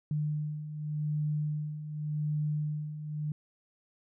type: beating tone pair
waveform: sine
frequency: 150 / 150.87 Hz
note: D3 / D3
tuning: +37 / +47 cents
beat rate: 0.87 Hz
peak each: -37 / -31 dBFS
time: 0.11-3.32 s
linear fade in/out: 2 ms
effects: none